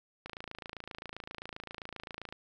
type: click train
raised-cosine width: 0.3 ms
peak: -25 dBFS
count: 58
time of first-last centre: 0.26-2.325 s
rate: 27.6 Hz
effects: none